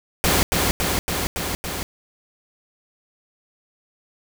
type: noise with echo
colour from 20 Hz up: pink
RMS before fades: -18 dBFS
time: 0.24-0.43 s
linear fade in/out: 0 ms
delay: 280 ms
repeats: 5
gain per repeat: -2 dB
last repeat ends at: 1.83 s
effects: none